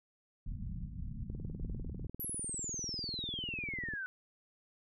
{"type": "low-pass noise", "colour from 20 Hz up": "pink", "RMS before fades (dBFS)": -41, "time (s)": [0.46, 2.07], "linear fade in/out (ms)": 5, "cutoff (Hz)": 220, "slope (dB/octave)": 48}
{"type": "click train", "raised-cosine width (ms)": 3, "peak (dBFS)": -32, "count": 54, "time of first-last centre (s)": [1.3, 3.937], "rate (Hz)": 20.1}
{"type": "exponential sweep", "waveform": "sine", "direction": "down", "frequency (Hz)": [11840, 1480], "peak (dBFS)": -37, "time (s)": [2.2, 4.06], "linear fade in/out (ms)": 0}
{"effects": []}